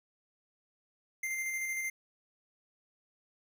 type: tone with tremolo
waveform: square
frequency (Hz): 2093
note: C7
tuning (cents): 0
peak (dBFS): -33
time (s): 1.23-1.9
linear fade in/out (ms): 5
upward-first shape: square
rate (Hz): 13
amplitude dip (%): 25
effects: none